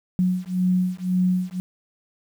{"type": "beating tone pair", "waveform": "sine", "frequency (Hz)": [181.8, 183.7], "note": ["F#3", "F#3"], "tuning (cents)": [-30, -12], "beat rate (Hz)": 1.9, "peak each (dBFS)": -22, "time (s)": [0.19, 1.6], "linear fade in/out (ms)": 0, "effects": ["8-bit"]}